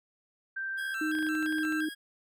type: tone with pitch glide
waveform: sine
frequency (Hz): 1568 to 1585.3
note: G6 to G6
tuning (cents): 0 to +19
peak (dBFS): -32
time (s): 0.56-1.86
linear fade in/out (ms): 10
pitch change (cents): +19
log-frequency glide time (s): 1.11-1.67
type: tone with vibrato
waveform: 25% pulse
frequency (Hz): 1480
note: F#6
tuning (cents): 0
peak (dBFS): -36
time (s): 0.77-1.95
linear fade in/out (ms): 20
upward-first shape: square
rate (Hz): 2.9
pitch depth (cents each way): 180
type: tone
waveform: sine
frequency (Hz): 310.1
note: D#4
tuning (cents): -6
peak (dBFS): -29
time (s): 1.01-1.89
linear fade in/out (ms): 5
type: clicks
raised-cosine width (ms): 0.3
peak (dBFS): -29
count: 11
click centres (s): 1.152 / 1.187 / 1.227 / 1.267 / 1.352 / 1.427 / 1.463 / 1.525 / 1.584 / 1.651 / 1.724
effects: none